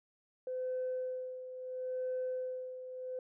sine tone with tremolo, 510 Hz, C5, 44 cents flat, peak -32 dBFS, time 0.47-3.19 s, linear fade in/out 2 ms, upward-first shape sine, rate 0.74 Hz, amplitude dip 70%, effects tanh soft clip ceiling -30 dBFS

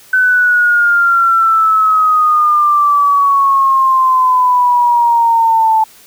sine exponential sweep, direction down, 1519 to 876 Hz, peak -7 dBFS, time 0.13-5.84 s, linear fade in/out 5 ms, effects white hiss -42 dBFS RMS until 6.06 s

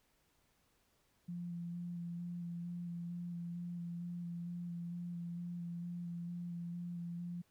sine tone with vibrato, 172.9 Hz, F3, 17 cents flat, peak -40 dBFS, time 1.28-7.42 s, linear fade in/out 10 ms, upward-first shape square, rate 2.2 Hz, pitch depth 13 cents each way, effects pink hiss -75 dBFS RMS until 7.5 s

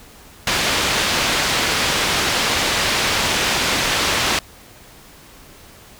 white low-pass noise, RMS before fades -19 dBFS, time 0.47-4.39 s, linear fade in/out 2 ms, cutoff 4200 Hz, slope 12 dB/octave, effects pink hiss -44 dBFS RMS until 5.99 s

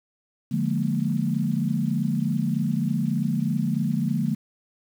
sine chord, Bb dominant seventh, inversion first, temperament just, 145.68 / 174.81 / 209.8 / 233.1 Hz, D3 / F3 / Ab3 / Bb3, -14 / +2 / +18 / 0 cents, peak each -27 dBFS, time 0.51-4.35 s, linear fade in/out 10 ms, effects 8-bit

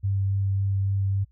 sine tone with vibrato, 98 Hz, G2, in tune, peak -21 dBFS, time 0.03-1.25 s, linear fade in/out 20 ms, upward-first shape sine, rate 3.6 Hz, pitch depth 9 cents each way, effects added 60 Hz sine -56 dBFS peak until 1.31 s

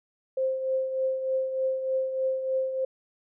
sine tone with tremolo, 525 Hz, C5, 6 cents sharp, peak -22 dBFS, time 0.37-2.85 s, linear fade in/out 5 ms, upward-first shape triangle, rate 3.3 Hz, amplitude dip 60%, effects none

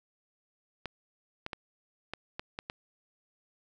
clicks, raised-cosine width 0.3 ms, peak -20 dBFS, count 7, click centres 0.857 / 1.464 / 1.532 / 2.136 / 2.395 / 2.589 / 2.699 s, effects none

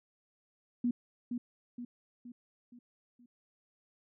sine tone with echo, 242.3 Hz, B3, 33 cents flat, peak -27 dBFS, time 0.84-0.91 s, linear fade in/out 5 ms, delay 470 ms, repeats 5, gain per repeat -6 dB, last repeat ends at 3.26 s, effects none

